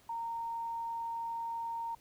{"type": "tone", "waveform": "sine", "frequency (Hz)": 923, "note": "A#5", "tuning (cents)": -17, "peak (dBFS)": -35, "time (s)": [0.09, 1.95], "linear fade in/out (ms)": 5, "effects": ["pink hiss -64 dBFS RMS until 2 s"]}